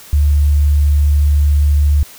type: tone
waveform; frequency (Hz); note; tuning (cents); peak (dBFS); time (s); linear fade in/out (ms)
sine; 72.9; D2; -12; -8; 0.13-2.03; 0
effects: white hiss -38 dBFS RMS until 2.18 s

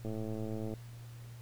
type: click train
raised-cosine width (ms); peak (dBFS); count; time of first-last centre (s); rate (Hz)
2; -27; 76; 0.05-0.738; 109
effects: added 118 Hz sine -46 dBFS peak until 1.41 s + pink hiss -59 dBFS RMS until 1.41 s

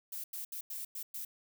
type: noise bursts at uneven times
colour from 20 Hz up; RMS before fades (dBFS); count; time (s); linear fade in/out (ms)
violet; -41; 6; 0.12-0.24 / 0.33-0.45 / 0.52-0.61 / 0.7-0.85 / 0.95-1.03 / 1.14-1.25; 5
effects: none

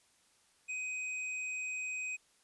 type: tone with tanh clipping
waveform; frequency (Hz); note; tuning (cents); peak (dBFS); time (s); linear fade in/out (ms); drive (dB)
triangle; 2511; D#7; +15; -38; 0.68-2.17; 20; 17
effects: white hiss -69 dBFS RMS until 2.43 s + resampled to 24000 Hz

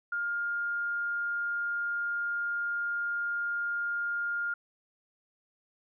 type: tone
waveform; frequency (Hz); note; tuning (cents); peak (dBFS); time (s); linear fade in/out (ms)
sine; 1410; F6; +16; -29; 0.12-4.54; 5
effects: none

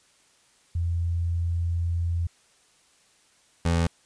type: tone pair in turn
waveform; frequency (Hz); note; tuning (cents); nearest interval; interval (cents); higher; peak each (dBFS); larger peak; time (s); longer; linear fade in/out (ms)
sine / 25% pulse; 85.2 / 84.17; F2 / E2; -42 / +37; unison; 21; first; -23 / -17; second; 0.75-2.27 / 3.65-3.87; first; 5
effects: white hiss -61 dBFS RMS until 4.05 s + resampled to 22050 Hz

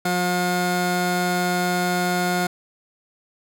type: tone pair together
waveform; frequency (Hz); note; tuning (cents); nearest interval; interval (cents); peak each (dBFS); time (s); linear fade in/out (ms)
25% pulse; 179.1 / 716.4; F3 / F5; +44 / +44; 2 octaves; 2400; -19; 0.05-2.47; 5
effects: none

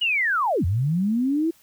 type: linear two-way sweep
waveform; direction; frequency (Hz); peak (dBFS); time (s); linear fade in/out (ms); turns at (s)
sine; down then up; 2960 to 80.4 to 337.5; -19; 0.01-1.51; 10; 0.65
effects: white hiss -57 dBFS RMS until 1.62 s

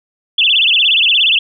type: tone with vibrato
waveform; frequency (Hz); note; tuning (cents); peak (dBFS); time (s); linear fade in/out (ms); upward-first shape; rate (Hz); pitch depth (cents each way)
sine; 3041; F#7; +47; -8; 0.38-1.39; 5; sine; 17; 260
effects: none

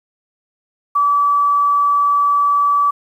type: tone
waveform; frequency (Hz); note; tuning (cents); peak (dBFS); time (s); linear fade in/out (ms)
sine; 1151; D6; -35; -11; 0.95-2.91; 10
effects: 8-bit

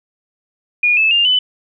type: tone with pitch steps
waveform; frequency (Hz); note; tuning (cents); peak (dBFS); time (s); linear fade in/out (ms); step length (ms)
sine; 2440 / 2615 / 2803 / 3004; D#7 / E7 / F7 / F#7; -34 / -15 / +6 / +26; -10; 0.83-1.39; 5; 140
effects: none

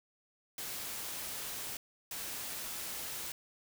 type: noise bursts at uneven times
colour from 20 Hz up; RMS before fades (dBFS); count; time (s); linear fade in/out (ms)
white; -41; 2; 0.58-1.77 / 2.11-3.32; 2
effects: none

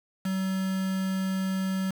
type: tone with quantisation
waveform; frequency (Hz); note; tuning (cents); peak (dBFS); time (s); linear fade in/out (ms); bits
triangle; 190; F#3; +46; -24; 0.25-1.91; 5; 6
effects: none

